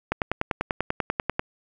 click train, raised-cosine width 0.5 ms, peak -8 dBFS, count 14, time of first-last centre 0.12-1.395 s, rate 10.2 Hz, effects none

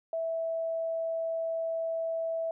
sine tone, 656 Hz, E5, 9 cents flat, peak -29 dBFS, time 0.13-2.51 s, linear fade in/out 2 ms, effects none

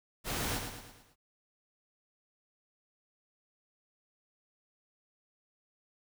pink noise with echo, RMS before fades -35 dBFS, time 0.24-0.61 s, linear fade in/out 50 ms, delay 110 ms, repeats 5, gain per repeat -6 dB, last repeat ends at 1.16 s, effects none

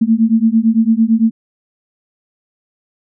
sine beating tone pair, 220.5 / 229.4 Hz, A3 / A#3, +4 / -28 cents, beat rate 8.9 Hz, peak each -12 dBFS, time 0.01-1.31 s, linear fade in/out 10 ms, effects none

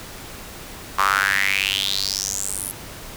sawtooth tone with high-pass filter sweep, 98 Hz, G2, in tune, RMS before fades -22 dBFS, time 0.98-2.72 s, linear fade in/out 10 ms, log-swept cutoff 1100 to 11000 Hz, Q 5.9, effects pink hiss -37 dBFS RMS until 3.16 s

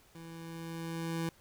25% pulse tone with level ramp, 165.3 Hz, E3, 5 cents sharp, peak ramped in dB -43 to -28 dBFS, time 0.15-1.29 s, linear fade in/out 2 ms, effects pink hiss -63 dBFS RMS until 1.4 s

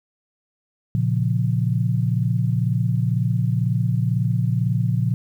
sine chord, Bb minor, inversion none, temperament equal, 116.54 / 138.59 / 174.61 Hz, Bb2 / Db3 / F3, 0 / 0 / 0 cents, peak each -20 / -23 / -24 dBFS, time 0.95-5.14 s, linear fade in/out 0 ms, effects 9-bit

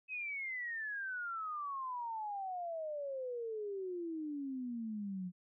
sine exponential sweep, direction down, 2571 to 176.3 Hz, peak -38 dBFS, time 0.08-5.32 s, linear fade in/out 50 ms, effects none

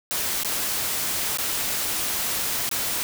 white noise with dropouts, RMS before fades -26 dBFS, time 0.11-3.03 s, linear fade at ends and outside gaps 0 ms, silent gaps 0.434-0.447 / 1.372-1.385 / 2.691-2.713 s, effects none

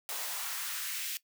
white noise with high-pass filter sweep, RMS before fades -37 dBFS, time 0.09-1.17 s, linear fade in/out 0 ms, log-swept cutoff 590 to 2500 Hz, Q 1.4, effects noise-tail reverb RT60 0.1 s tail -18 dB re dry

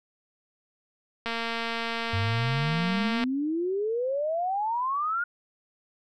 click train, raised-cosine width 0.3 ms, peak -15 dBFS, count 456, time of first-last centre 1.26-3.238 s, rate 230 Hz
sine exponential sweep, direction up, 94 to 1449 Hz, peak -25 dBFS, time 2.13-5.24 s, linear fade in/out 5 ms
effects none

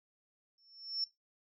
sine tone with exponential growth, 5400 Hz, E8, 41 cents sharp, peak -30 dBFS, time 0.58-1.04 s, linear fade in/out 1 ms, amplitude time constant 100 ms, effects noise-tail reverb RT60 0.2 s tail -20 dB re dry

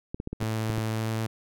clicks, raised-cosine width 3 ms, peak -19 dBFS, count 7, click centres 0.145 / 0.201 / 0.274 / 0.33 / 0.427 / 0.7 / 0.781 s
sawtooth tone with pitch glide, 110.5 to 111.46 Hz, A2 to A2, +8 to +23 cents, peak -23 dBFS, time 0.4-1.27 s, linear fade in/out 10 ms, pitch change +15 cents, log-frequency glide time 0.9-1.11 s
effects none

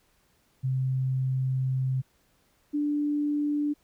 sine tone pair in turn, 130.81 / 293.7 Hz, C3 / D4, 0 / 0 cents, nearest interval octave + major second, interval 1400 cents, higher second, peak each -24 dBFS, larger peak neither, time 0.63-2.02 / 2.73-3.74 s, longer first, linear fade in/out 20 ms, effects pink hiss -67 dBFS RMS until 3.83 s

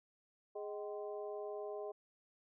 harmonic tone with a mistuned harmonic, 207.7 Hz, G#3, in tune, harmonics 2 / 3 / 4 / 5, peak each -43 / -46 / -51 / -56 dBFS, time 0.55-1.92 s, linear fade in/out 10 ms, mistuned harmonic 4, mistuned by -130 cents, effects none

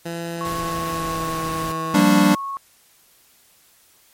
15% pulse tone with pitch glide, 168.6 to 162.48 Hz, E3 to E3, +39 to -25 cents, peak -20 dBFS, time 0.05-2.02 s, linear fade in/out 10 ms, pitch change -64 cents, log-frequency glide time 0.45-1.44 s
sine tone, 1100 Hz, C#6, 14 cents flat, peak -25 dBFS, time 0.41-2.57 s, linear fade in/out 0 ms
pink noise, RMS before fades -33 dBFS, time 0.45-1.72 s, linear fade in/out 2 ms
square chord, G minor seventh, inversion third, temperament equal, 174.61 / 196 / 233.1 / 293.7 Hz, F3 / G3 / Bb3 / D4, 0 / 0 / 0 / 0 cents, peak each -22 / -17 / -22 / -17 dBFS, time 1.94-2.35 s, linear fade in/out 5 ms
effects white hiss -55 dBFS RMS until 4.13 s + MP3 64 kbps

